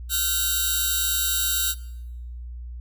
5% pulse tone cluster, 1410 / 1541 / 3708 / 3867 Hz, F6 / G6 / A#7 / B7, +16 / -30 / -10 / -37 cents, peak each -18 dBFS, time 0.09-1.75 s, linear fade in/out 50 ms, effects noise-tail reverb RT60 0.9 s tail -20 dB re dry + added 60 Hz sine -33 dBFS peak until 2.8 s

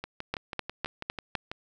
two click trains, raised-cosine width 0.3 ms, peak -13 / -19 dBFS, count 5 / 10, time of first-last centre 0.34-1.353 / 0.04-1.515 s, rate 3.95 / 6.1 Hz, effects none

